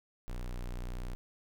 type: tone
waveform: square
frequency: 30.46 Hz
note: B0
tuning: 23 cents flat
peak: -37 dBFS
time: 0.28-1.15 s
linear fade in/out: 0 ms
effects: none